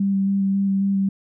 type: tone with vibrato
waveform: sine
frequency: 196 Hz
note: G3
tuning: in tune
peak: -17 dBFS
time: 0-1.09 s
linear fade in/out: 5 ms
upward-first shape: square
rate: 3.7 Hz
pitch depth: 11 cents each way
effects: none